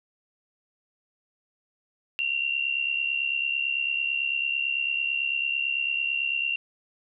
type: tone pair together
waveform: sine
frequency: 2734 / 2803 Hz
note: F7 / F7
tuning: -37 / +6 cents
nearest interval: unison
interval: 43 cents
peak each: -26 / -29 dBFS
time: 2.19-6.56 s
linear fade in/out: 0 ms
effects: none